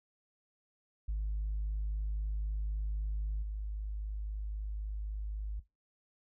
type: tone with level steps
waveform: sine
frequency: 51.91 Hz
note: G#1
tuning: in tune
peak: -30 / -34 dBFS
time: 1.08-5.6 s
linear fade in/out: 10 ms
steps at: 3.42 s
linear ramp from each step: 10 ms
effects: noise-tail reverb RT60 0.2 s tail -17 dB re dry + tanh soft clip ceiling -29 dBFS